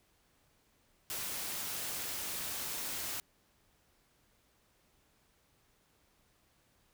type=noise; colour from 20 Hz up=white; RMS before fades=-39 dBFS; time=1.1-3.2 s; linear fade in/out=0 ms; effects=pink hiss -71 dBFS RMS until 6.93 s